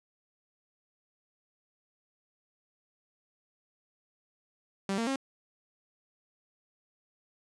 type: tone with pitch steps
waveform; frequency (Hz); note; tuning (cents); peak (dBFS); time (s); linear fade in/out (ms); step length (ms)
sawtooth; 195.3 / 229.6 / 269.9; G3 / A#3 / C#4; -6 / -26 / -46; -25; 4.89-5.16; 2; 90
effects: resampled to 22050 Hz + 9-bit